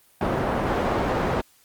white low-pass noise, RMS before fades -24 dBFS, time 0.21-1.41 s, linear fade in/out 2 ms, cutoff 810 Hz, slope 12 dB/octave, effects white hiss -58 dBFS RMS until 1.64 s + Opus 32 kbps

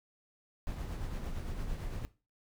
brown noise with tremolo, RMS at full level -36 dBFS, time 0.67-2.05 s, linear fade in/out 0 ms, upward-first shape triangle, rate 8.8 Hz, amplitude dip 45%, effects noise-tail reverb RT60 0.3 s tail -17 dB re dry

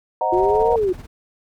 sine chord, C half-diminished seventh, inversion none, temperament equal, 523.3 / 622.3 / 740 / 932.3 Hz, C5 / Eb5 / Gb5 / Bb5, 0 / 0 / 0 / 0 cents, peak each -26 / -24 / -22 / -21 dBFS, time 0.21-0.76 s, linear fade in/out 2 ms
sine linear two-way sweep, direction up then down, 350.8 to 478.3 to 350.8 Hz, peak -16 dBFS, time 0.32-0.93 s, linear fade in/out 10 ms, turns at 0.73 s
brown noise with tremolo, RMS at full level -32 dBFS, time 0.32-1.07 s, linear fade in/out 20 ms, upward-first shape triangle, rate 18 Hz, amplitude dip 70%
effects none

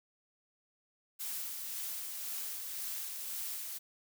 blue noise with tremolo, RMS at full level -39 dBFS, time 1.19-3.79 s, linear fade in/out 20 ms, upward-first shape sine, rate 1.9 Hz, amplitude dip 30%, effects none

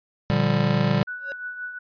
square chord, G minor seventh, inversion first, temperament just, 117.6 / 147 / 176.4 / 196 Hz, Bb2 / D3 / F3 / G3, +16 / +2 / +18 / 0 cents, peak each -26 / -24 / -28 / -24 dBFS, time 0.3-1.03 s, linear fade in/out 0 ms
sine tone with tremolo, 1480 Hz, F#6, in tune, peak -28 dBFS, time 1.07-1.79 s, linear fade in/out 10 ms, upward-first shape triangle, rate 5.7 Hz, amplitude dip 60%
square tone with exponential growth, 554.4 Hz, C#5, in tune, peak -32 dBFS, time 1.18-1.32 s, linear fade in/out 0 ms, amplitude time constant 29 ms
effects resampled to 11025 Hz

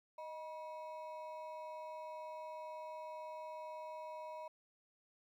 triangle ring-modulated tone, 795 Hz, G5, 24 cents sharp, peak -40 dBFS, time 0.18-4.48 s, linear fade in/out 5 ms, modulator 172 Hz, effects 13-bit

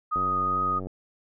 sine tone with vibrato, 1245 Hz, D#6, 1 cent sharp, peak -23 dBFS, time 0.11-0.8 s, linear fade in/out 20 ms, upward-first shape triangle, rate 2.5 Hz, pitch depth 11 cents each way
click train, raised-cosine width 2 ms, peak -23 dBFS, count 67, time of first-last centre 0.16-0.87 s, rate 93 Hz
effects none

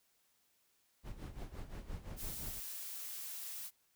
brown noise with tremolo, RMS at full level -43 dBFS, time 1.03-2.61 s, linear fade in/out 50 ms, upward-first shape sine, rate 5.8 Hz, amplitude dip 75%
blue noise, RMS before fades -45 dBFS, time 2.16-3.71 s, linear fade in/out 50 ms
effects white hiss -75 dBFS RMS until 3.95 s

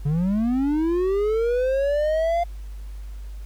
triangle linear sweep, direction up, 138.59 to 698.5 Hz, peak -17 dBFS, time 0.05-2.44 s, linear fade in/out 10 ms, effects added 50 Hz sine -32 dBFS peak until 3.45 s + pink hiss -55 dBFS RMS until 3.45 s

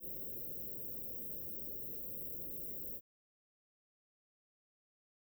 white band-stop noise, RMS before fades -44 dBFS, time 0-3.01 s, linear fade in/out 50 ms, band 580 to 14000 Hz, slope 96 dB/octave, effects none

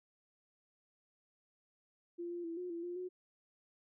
sine tone with pitch steps, 345.2 / 347.5 / 332.7 / 359.5 / 338.2 / 351.6 / 364.4 Hz, F4 / F4 / E4 / F#4 / E4 / F4 / F#4, -20 / -9 / +16 / -50 / +44 / +12 / -26 cents, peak -39 dBFS, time 2.18-3.09 s, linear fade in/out 20 ms, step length 130 ms, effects none

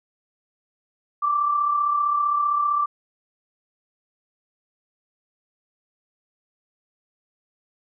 sine tone pair together, 1137.6 / 1173 Hz, C#6 / D6, +45 / -2 cents, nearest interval minor second, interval 53 cents, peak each -29 / -19 dBFS, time 1.22-2.86 s, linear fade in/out 10 ms, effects none

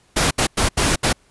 pink noise bursts at uneven times, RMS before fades -17 dBFS, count 5, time 0.16-0.31 / 0.38-0.47 / 0.57-0.69 / 0.77-0.96 / 1.03-1.13 s, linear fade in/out 10 ms, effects pink hiss -57 dBFS RMS until 1.3 s + resampled to 24000 Hz

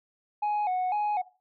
sine tone with vibrato, 784 Hz, G5, in tune, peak -22 dBFS, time 0.42-1.22 s, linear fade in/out 10 ms, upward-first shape square, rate 2 Hz, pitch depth 110 cents each way, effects noise-tail reverb RT60 0.3 s tail -19 dB re dry + tanh soft clip ceiling -24 dBFS

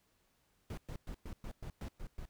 brown noise bursts, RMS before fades -43 dBFS, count 9, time 0.7-2.255 s, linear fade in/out 2 ms, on 75 ms, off 110 ms, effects pink hiss -75 dBFS RMS until 2.29 s

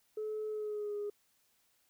sine tone with pitch glide, 429.9 to 412.6 Hz, A4 to G#4, -40 to -11 cents, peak -34 dBFS, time 0.17-1.1 s, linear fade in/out 5 ms, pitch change -71 cents, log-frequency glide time 0.49-0.95 s, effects tanh soft clip ceiling -32 dBFS + white hiss -73 dBFS RMS until 1.89 s

